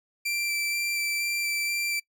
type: tone with vibrato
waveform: sawtooth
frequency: 2346 Hz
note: D7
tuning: 2 cents flat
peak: -23 dBFS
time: 0.25-2 s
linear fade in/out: 10 ms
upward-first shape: square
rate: 2.1 Hz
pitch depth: 8 cents each way
effects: noise-tail reverb RT60 0.1 s tail -24 dB re dry